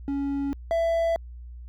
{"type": "tone pair in turn", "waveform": "triangle", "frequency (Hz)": [279.3, 665.5], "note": ["C#4", "E5"], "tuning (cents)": [13, 16], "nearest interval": "octave + minor third", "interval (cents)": 1503, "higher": "second", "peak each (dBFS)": [-23, -19], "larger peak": "second", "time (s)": [[0.08, 0.53], [0.71, 1.16]], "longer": "neither", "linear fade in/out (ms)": 0, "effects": ["added 60 Hz sine -38 dBFS peak until 1.68 s"]}